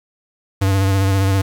square tone with vibrato, 97 Hz, G2, 18 cents flat, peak -14 dBFS, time 0.61-1.42 s, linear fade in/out 10 ms, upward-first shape sine, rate 15 Hz, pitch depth 32 cents each way, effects 7-bit

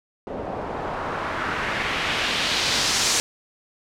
white noise with low-pass filter sweep, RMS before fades -25 dBFS, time 0.27-3.2 s, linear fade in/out 0 ms, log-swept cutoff 560 to 6800 Hz, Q 1.4, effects none

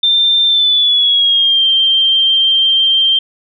sine tone with pitch glide, 3585 to 3157 Hz, A7 to G7, +32 to +12 cents, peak -8 dBFS, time 0.03-3.19 s, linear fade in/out 5 ms, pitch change -220 cents, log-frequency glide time 0.45-1.65 s, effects none

